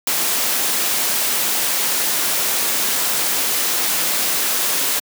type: noise with ADSR envelope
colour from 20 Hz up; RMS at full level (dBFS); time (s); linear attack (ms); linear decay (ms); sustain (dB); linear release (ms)
white; -17; 0.07-5; 4; 4; -2; 13
effects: high-pass 200 Hz 12 dB/octave